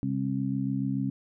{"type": "harmonic tone", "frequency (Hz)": 67, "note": "C2", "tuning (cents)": 42, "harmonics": [2, 3, 4], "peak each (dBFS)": [-31, -31, -30], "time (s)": [0.03, 1.1], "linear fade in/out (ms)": 0, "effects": []}